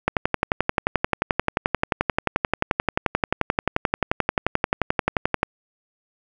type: click train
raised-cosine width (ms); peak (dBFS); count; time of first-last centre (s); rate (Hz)
0.5; -3; 62; 0.08-5.431; 11.4
effects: none